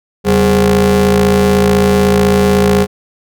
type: ring-modulated tone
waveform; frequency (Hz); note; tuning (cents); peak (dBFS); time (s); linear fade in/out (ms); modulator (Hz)
35% pulse; 110; A2; 0; -3; 0.24-2.87; 50; 302
effects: none